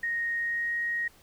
sine tone with pitch glide, 1864.7 to 1878.8 Hz, A#6 to A#6, 0 to +13 cents, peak -27 dBFS, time 0.03-1.08 s, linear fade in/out 5 ms, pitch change +13 cents, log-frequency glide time 0.36-0.76 s, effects pink hiss -58 dBFS RMS until 1.22 s

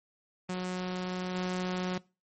sawtooth tone with level steps, 182.7 Hz, F#3, 22 cents flat, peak -28 / -26 dBFS, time 0.49-1.98 s, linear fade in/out 5 ms, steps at 1.35 s, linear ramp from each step 2 ms, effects noise-tail reverb RT60 0.3 s tail -22 dB re dry + MP3 32 kbps

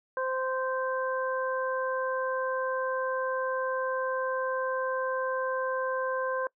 harmonic tone, 520 Hz, C5, 11 cents flat, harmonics 1 / 2 / 3, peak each -30 / -33 / -35 dBFS, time 0.17-6.47 s, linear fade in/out 2 ms, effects noise-tail reverb RT60 0.1 s tail -24 dB re dry

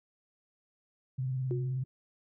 sine tone with vibrato, 130 Hz, C3, 11 cents flat, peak -30 dBFS, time 1.18-1.84 s, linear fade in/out 10 ms, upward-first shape square, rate 19 Hz, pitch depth 38 cents each way
sine tone with exponential decay, 360 Hz, F#4, 47 cents flat, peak -30 dBFS, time 1.51-1.85 s, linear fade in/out 0 ms, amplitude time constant 72 ms
effects none

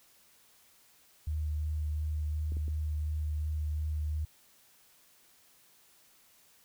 sine tone with vibrato, 76.3 Hz, D#2, 33 cents flat, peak -30 dBFS, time 1.27-4.25 s, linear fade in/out 5 ms, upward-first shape sine, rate 2.8 Hz, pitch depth 14 cents each way
clicks, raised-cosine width 3 ms, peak -33 dBFS, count 3, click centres 2.521 / 2.569 / 2.681 s
effects white hiss -63 dBFS RMS until 6.64 s

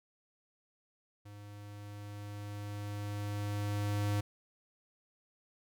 square tone with level ramp, 102.9 Hz, G#2, 16 cents flat, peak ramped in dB -49 to -30 dBFS, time 1.25-4.21 s, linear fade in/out 10 ms, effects none

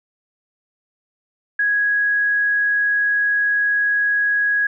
sine tone, 1661.2 Hz, G#6, in tune, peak -15 dBFS, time 1.59-4.67 s, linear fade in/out 5 ms, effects none

